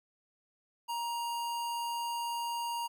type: tone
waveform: square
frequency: 941 Hz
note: A#5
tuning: 16 cents sharp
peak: -34 dBFS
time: 0.88-2.88 s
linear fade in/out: 20 ms
effects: none